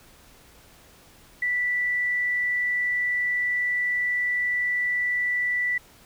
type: tone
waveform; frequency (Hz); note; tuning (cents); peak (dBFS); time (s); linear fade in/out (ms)
sine; 1968; B6; -7; -22; 1.42-5.78; 5
effects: pink hiss -53 dBFS RMS until 6.05 s